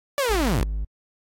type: linear sweep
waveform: sawtooth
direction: down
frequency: 587.3 to 46.32 Hz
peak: -17 dBFS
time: 0.18-0.63 s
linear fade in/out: 0 ms
type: tone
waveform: triangle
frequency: 51.91 Hz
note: G#1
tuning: in tune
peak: -22 dBFS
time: 0.29-0.85 s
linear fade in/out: 10 ms
effects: AAC 48 kbps